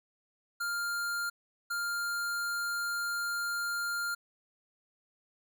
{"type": "tone bursts at uneven times", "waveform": "square", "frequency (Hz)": 1400, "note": "F6", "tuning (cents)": 4, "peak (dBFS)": -32, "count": 2, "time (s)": [[0.6, 1.3], [1.7, 4.15]], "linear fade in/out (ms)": 10, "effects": []}